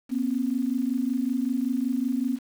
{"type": "tone pair together", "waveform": "sine", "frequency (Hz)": [241.9, 267.2], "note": ["B3", "C4"], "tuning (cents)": [-36, 36], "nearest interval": "major second", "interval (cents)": 172, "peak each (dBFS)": -26, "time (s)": [0.09, 2.39], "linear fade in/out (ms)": 50, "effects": ["8-bit"]}